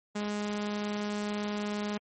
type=tone; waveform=sawtooth; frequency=207.7 Hz; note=G#3; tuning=in tune; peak=-27 dBFS; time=0.15-1.98 s; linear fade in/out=10 ms; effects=MP3 32 kbps